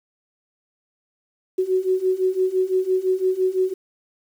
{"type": "beating tone pair", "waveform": "sine", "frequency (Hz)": [370, 375.9], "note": ["F#4", "F#4"], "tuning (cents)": [0, 27], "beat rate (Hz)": 5.9, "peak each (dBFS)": [-22, -20], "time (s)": [1.58, 3.74], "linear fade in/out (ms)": 10, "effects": ["8-bit"]}